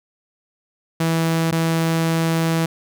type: tone with dropouts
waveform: sawtooth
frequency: 163.8 Hz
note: E3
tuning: 11 cents flat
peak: -13 dBFS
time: 1-2.66 s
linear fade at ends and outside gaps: 5 ms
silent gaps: 1.512-1.522 s
effects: none